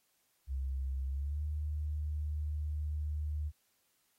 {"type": "tone with pitch glide", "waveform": "sine", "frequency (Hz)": [66.7, 75.3], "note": ["C2", "D2"], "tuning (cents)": [34, 44], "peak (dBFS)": -33, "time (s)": [0.47, 3.52], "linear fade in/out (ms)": 50, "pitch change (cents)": 210, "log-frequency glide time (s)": [1.07, 1.42], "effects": ["white hiss -75 dBFS RMS until 4.18 s", "AAC 48 kbps"]}